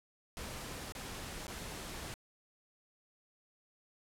pink noise with dropouts, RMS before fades -44 dBFS, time 0.37-2.14 s, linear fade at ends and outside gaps 0 ms, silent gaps 0.922-0.951 / 1.468-1.48 s, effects low-pass 12000 Hz 12 dB/octave

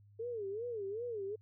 sine tone with vibrato, 435.3 Hz, A4, 19 cents flat, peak -37 dBFS, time 0.19-1.36 s, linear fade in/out 10 ms, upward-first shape sine, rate 2.6 Hz, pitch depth 200 cents each way, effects added 102 Hz sine -59 dBFS peak until 1.41 s

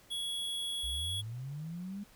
square tone, 3352 Hz, G#7, 15 cents sharp, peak -35 dBFS, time 0.1-1.22 s, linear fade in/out 20 ms
sine linear sweep, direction up, 56 to 207.3 Hz, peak -38 dBFS, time 0.83-2.04 s, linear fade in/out 10 ms
effects pink hiss -61 dBFS RMS until 2.15 s

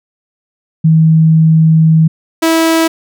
sine / sawtooth tone pair in turn, 160 / 326 Hz, D#3 / E4, +49 / -19 cents, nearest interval octave, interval 1232 cents, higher second, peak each -4 dBFS, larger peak neither, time 0.84-2.08 / 2.42-2.88 s, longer first, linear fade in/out 10 ms, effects none

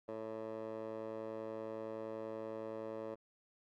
15% pulse tone with band-pass filter, 110.6 Hz, A2, 9 cents sharp, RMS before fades -44 dBFS, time 0.08-3.15 s, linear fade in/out 10 ms, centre 600 Hz, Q 3.4, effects Opus 48 kbps

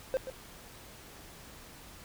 triangle tone with echo, 523.3 Hz, C5, in tune, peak -24 dBFS, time 0.14-0.17 s, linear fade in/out 0 ms, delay 130 ms, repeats 1, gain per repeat -11 dB, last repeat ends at 0.3 s, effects pink hiss -51 dBFS RMS until 2.04 s

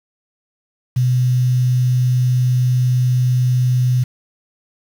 sine tone with quantisation, 125.6 Hz, B2, 30 cents sharp, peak -12 dBFS, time 0.96-4.04 s, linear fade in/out 10 ms, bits 6, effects none

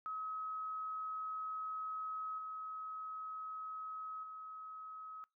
sine tone with level steps, 1277 Hz, D#6, 45 cents sharp, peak -39 / -42 / -46 dBFS, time 0.06-5.24 s, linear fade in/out 0 ms, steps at 2.38 / 4.23 s, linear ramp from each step 5 ms, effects noise-tail reverb RT60 0.2 s tail -24 dB re dry

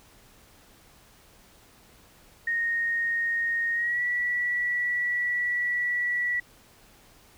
sine tone with pitch glide, 1858 to 1947 Hz, A#6 to B6, -6 to -25 cents, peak -24 dBFS, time 2.47-6.4 s, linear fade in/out 5 ms, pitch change +81 cents, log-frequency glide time 3.73-4.02 s, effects pink hiss -56 dBFS RMS until 7.37 s

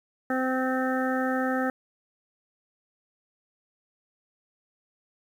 harmonic tone, 259 Hz, C4, 17 cents flat, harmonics 1 / 2 / 3 / 5 / 6 / 7, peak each -27 / -30 / -32 / -34 / -35 / -35 dBFS, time 0.3-1.7 s, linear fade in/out 2 ms, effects 9-bit

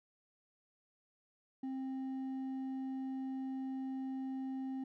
sine tone with hard clipping, 264.3 Hz, C4, 18 cents sharp, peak -39 dBFS, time 1.63-4.84 s, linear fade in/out 5 ms, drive 4 dB, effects none

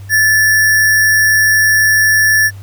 sine tone with sample-and-hold, 1744 Hz, A6, 16 cents flat, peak -7 dBFS, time 0.09-2.51 s, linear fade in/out 50 ms, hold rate 7350 Hz, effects added 98 Hz sine -28 dBFS peak until 2.62 s + pink hiss -45 dBFS RMS until 2.62 s

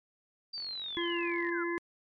sine linear sweep, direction down, 4727 to 1309 Hz, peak -36 dBFS, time 0.53-1.64 s, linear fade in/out 10 ms
click train, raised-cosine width 0.3 ms, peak -37 dBFS, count 43, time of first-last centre 0.58-1.491 s, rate 46.1 Hz
harmonic tone, 342.7 Hz, F4, 33 cents flat, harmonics 1 / 3 / 5 / 6, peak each -32 / -39 / -39 / -40 dBFS, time 0.97-1.78 s, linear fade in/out 0 ms
effects MP3 48 kbps

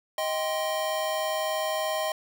square chord, C minor, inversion first, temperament just, 627.9 / 784.9 / 1046.5 Hz, Eb5 / G5 / C6, +16 / +2 / 0 cents, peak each -29 / -34 / -35 dBFS, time 0.18-2.12 s, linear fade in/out 2 ms, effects none

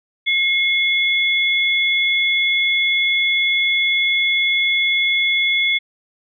sine tone pair together, 2160 / 3429 Hz, C#7 / A7, -45 / -45 cents, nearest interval minor sixth, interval 800 cents, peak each -16 / -19 dBFS, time 0.26-5.79 s, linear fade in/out 20 ms, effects none

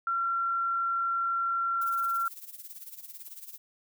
sine tone, 1366 Hz, F6, 39 cents flat, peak -26 dBFS, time 0.07-2.28 s, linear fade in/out 2 ms
violet noise with tremolo, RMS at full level -42 dBFS, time 1.81-3.58 s, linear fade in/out 5 ms, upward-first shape sine, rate 18 Hz, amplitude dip 75%
effects none

